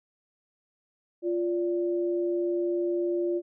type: tone pair together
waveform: sine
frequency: 348.4 / 581 Hz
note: F4 / D5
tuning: -4 / -19 cents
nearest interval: major sixth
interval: 885 cents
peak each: -25 / -34 dBFS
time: 1.22-3.42 s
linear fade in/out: 50 ms
effects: none